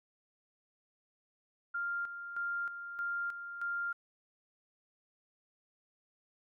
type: tone with tremolo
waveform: sine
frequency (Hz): 1396.9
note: F6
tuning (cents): 0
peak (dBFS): -33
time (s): 1.74-3.93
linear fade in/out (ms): 10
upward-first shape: square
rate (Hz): 1.6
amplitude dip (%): 60
effects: none